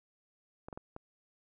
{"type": "clicks", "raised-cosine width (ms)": 1, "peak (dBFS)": -29, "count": 4, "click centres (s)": [0.685, 0.728, 0.775, 0.964], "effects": []}